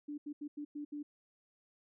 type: tone bursts at uneven times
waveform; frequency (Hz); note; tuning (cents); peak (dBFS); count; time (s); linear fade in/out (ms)
sine; 293.7; D4; 0; -39; 6; 0.08-0.18 / 0.26-0.33 / 0.41-0.48 / 0.57-0.65 / 0.75-0.85 / 0.92-1.03; 10
effects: none